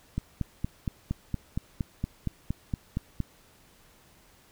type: click train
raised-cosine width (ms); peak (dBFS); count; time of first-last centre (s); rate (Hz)
5; -16; 14; 0.18-3.203; 4.3
effects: pink hiss -59 dBFS RMS until 4.51 s